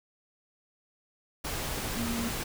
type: tone in noise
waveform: sine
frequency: 233.1 Hz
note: A#3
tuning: in tune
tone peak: -31 dBFS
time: 1.96-2.29 s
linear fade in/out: 10 ms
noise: pink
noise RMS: -34 dBFS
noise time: 1.44-2.44 s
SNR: 0 dB
effects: none